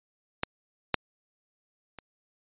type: clicks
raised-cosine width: 0.3 ms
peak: -10 / -6 / -26 dBFS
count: 3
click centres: 0.434 / 0.943 / 1.987 s
effects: resampled to 8000 Hz